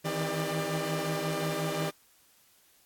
sawtooth tone cluster, 156.7 / 162.3 / 262.6 / 399.8 / 595 Hz, D#3 / E3 / C4 / G4 / D5, +13 / -27 / +6 / +34 / +22 cents, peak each -32 / -31 / -38 / -32 / -31 dBFS, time 0.04-1.91 s, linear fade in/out 20 ms, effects white hiss -63 dBFS RMS until 2.85 s + AAC 64 kbps

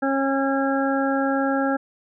harmonic tone, 272.2 Hz, C#4, 31 cents flat, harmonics 1 / 2 / 3 / 5 / 6, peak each -22 / -25 / -27 / -29 / -30 dBFS, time 0.02-1.77 s, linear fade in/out 10 ms, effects none

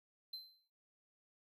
triangle tone with exponential decay, 4091 Hz, C8, 40 cents flat, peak -40 dBFS, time 0.33-0.68 s, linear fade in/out 5 ms, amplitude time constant 74 ms, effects noise-tail reverb RT60 0.4 s tail -20 dB re dry

